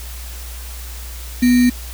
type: tone with sample-and-hold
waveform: sine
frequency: 246 Hz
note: B3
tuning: 7 cents flat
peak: -9 dBFS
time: 1.42-1.7 s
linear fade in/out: 10 ms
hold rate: 2100 Hz
effects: added 60 Hz sine -29 dBFS peak until 1.93 s + white hiss -36 dBFS RMS until 1.93 s

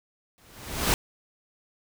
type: noise with exponential growth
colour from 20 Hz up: pink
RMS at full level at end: -20 dBFS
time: 0.38-0.94 s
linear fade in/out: 0 ms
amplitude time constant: 120 ms
effects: none

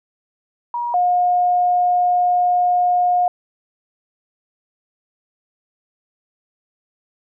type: tone pair in turn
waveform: sine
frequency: 956 / 715.9 Hz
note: A#5 / F5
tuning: +43 / +43 cents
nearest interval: perfect fourth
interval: 500 cents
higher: first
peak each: -20 / -13 dBFS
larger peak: second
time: 0.74-0.94 / 0.94-3.28 s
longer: second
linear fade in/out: 2 ms
effects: none

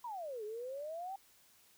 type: exponential two-way sweep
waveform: sine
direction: down then up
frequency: 1003 to 412.6 to 798 Hz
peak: -40 dBFS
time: 0.04-1.16 s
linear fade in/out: 5 ms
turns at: 0.44 s
effects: white hiss -66 dBFS RMS until 1.77 s

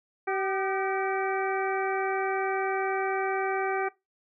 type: harmonic tone with a mistuned harmonic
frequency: 384.1 Hz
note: G4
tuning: 35 cents flat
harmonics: 1 / 2 / 3 / 4 / 5 / 6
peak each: -29 / -30 / -36 / -35 / -39 / -38 dBFS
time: 0.27-3.89 s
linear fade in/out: 10 ms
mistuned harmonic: 3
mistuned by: +74 cents
effects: noise-tail reverb RT60 0.2 s tail -20 dB re dry

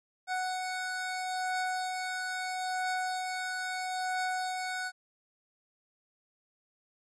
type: beating tone pair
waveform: 25% pulse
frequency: 740 / 740.76 Hz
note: F#5 / F#5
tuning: 0 / +2 cents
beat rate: 0.76 Hz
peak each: -36 / -29 dBFS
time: 0.27-4.92 s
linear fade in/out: 50 ms
effects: resampled to 22050 Hz

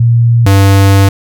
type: tone pair in turn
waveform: sine / square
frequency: 117.5 / 98.12 Hz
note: A#2 / G2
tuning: +14 / +2 cents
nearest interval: minor third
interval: 312 cents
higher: first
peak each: -4 dBFS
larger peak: neither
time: 0-0.46 / 0.46-1.09 s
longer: second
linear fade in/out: 5 ms
effects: none

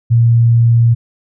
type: tone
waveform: sine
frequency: 116.9 Hz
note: A#2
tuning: 5 cents sharp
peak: -6 dBFS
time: 0.1-0.95 s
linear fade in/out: 20 ms
effects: none

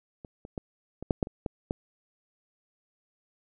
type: clicks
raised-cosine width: 2 ms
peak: -29 / -29 / -20 / -24 / -10 / -11 / -26 / -17 / -15 dBFS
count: 9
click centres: 0.248 / 0.451 / 0.578 / 1.026 / 1.108 / 1.228 / 1.271 / 1.462 / 1.709 s
effects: none

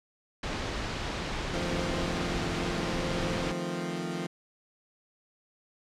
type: low-pass noise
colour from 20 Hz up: pink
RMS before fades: -34 dBFS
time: 0.43-3.52 s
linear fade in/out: 5 ms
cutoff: 4900 Hz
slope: 12 dB/octave
type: chord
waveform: 20% pulse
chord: F dominant seventh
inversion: third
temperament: equal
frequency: 155.56 / 174.61 / 220 / 261.6 Hz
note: Eb3 / F3 / A3 / C4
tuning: 0 / 0 / 0 / 0 cents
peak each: -34 / -29 / -35 / -34 dBFS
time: 1.53-4.27 s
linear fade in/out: 10 ms
effects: low-pass 8000 Hz 12 dB/octave

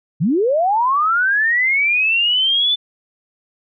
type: linear sweep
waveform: sine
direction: up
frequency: 130.81 to 3524 Hz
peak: -13 dBFS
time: 0.2-2.76 s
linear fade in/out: 20 ms
effects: none

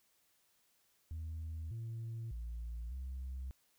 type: tone with pitch steps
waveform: sine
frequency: 80.1 / 114 / 57.7 / 65 Hz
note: E2 / A#2 / A#1 / C2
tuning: -49 / -38 / -17 / -11 cents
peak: -38 dBFS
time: 1.11-3.51 s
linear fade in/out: 0 ms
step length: 600 ms
effects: tanh soft clip ceiling -38 dBFS + white hiss -74 dBFS RMS until 3.78 s

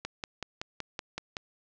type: click train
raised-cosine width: 0.2 ms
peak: -17 dBFS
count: 8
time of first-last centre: 0.05-1.368 s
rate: 5.31 Hz
effects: low-pass 7000 Hz 12 dB/octave

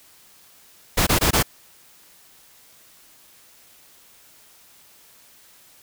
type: noise bursts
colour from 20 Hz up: pink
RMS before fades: -18 dBFS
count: 4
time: 0.97-1.429 s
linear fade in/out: 10 ms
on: 99 ms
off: 21 ms
effects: white hiss -52 dBFS RMS until 5.82 s

